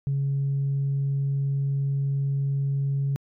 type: tone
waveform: sine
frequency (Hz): 138.59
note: C#3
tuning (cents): 0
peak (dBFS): -21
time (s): 0.07-3.16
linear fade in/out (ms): 0
effects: tanh soft clip ceiling -19 dBFS